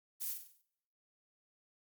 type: noise with echo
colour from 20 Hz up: violet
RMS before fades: -39 dBFS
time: 0.2-0.34 s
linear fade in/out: 20 ms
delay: 48 ms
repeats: 6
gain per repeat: -6 dB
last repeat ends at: 0.628 s
effects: noise-tail reverb RT60 0.8 s tail -24 dB re dry + Opus 48 kbps